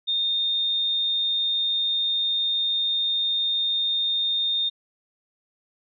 sine tone, 3653 Hz, A#7, 36 cents flat, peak -21 dBFS, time 0.07-4.7 s, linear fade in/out 20 ms, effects none

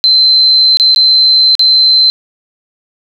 sine tone with dropouts, 4086 Hz, C8, 42 cents flat, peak -4 dBFS, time 0.04-2.1 s, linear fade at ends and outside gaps 0 ms, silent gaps 0.771-0.798 / 0.947-0.961 / 1.552-1.594 s, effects 7-bit

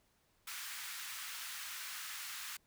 pink high-pass noise, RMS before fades -45 dBFS, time 0.47-2.57 s, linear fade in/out 5 ms, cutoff 1300 Hz, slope 24 dB/octave, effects pink hiss -74 dBFS RMS until 2.66 s

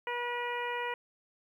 harmonic tone, 483.4 Hz, B4, 37 cents flat, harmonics 1 / 2 / 3 / 4 / 5 / 6, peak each -38 / -36 / -43 / -39 / -42 / -46 dBFS, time 0.07-0.94 s, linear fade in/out 2 ms, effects 11-bit

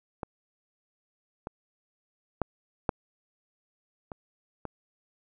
clicks, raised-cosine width 1 ms, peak -19 / -21 / -12 / -10 / -24 / -21 dBFS, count 6, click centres 0.232 / 1.471 / 2.417 / 2.892 / 4.118 / 4.653 s, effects none

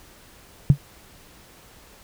sine tone with exponential decay, 141.6 Hz, C#3, 37 cents sharp, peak -5 dBFS, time 0.7-0.78 s, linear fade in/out 0 ms, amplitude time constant 16 ms, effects pink hiss -50 dBFS RMS until 2.03 s

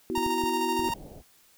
sine chord, B suspended fourth, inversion none, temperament equal with one note detuned, 246.9 / 329.6 / 373.9 Hz, B3 / E4 / F#4, 0 / 0 / +18 cents, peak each -34 / -32 / -31 dBFS, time 0.1-0.89 s, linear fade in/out 0 ms
45% pulse tone with tremolo, 928 Hz, A#5, 8 cents flat, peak -26 dBFS, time 0.15-0.94 s, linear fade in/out 5 ms, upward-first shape square, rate 13 Hz, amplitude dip 30%
clicks, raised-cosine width 5 ms, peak -27 dBFS, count 5, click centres 0.178 / 0.264 / 0.438 / 0.794 / 0.902 s
pink low-pass noise, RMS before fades -45 dBFS, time 0.79-1.23 s, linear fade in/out 50 ms, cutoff 780 Hz, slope 48 dB/octave
effects white hiss -60 dBFS RMS until 1.57 s

